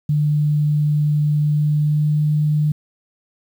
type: tone with pitch glide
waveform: sine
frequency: 149.1 to 150.75 Hz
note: D3 to D3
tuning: +27 to +46 cents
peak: -14 dBFS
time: 0.09-2.72 s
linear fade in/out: 5 ms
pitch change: +19 cents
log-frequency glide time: 1.33-2.26 s
effects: 8-bit